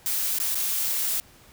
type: noise with dropouts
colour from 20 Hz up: blue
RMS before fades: -26 dBFS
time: 0.06-1.2 s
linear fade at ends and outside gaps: 0 ms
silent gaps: 0.386-0.4 / 0.546-0.554 s
effects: pink hiss -53 dBFS RMS until 1.52 s